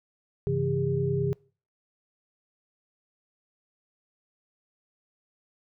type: tone cluster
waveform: sine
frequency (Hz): 99.3 / 136.8 / 166.4 / 403.2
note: G2 / C#3 / E3 / G4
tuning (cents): +23 / -23 / +17 / +49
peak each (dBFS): -35 / -27 / -32 / -28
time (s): 0.47-1.33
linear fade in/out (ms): 0
effects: noise-tail reverb RT60 0.4 s tail -24 dB re dry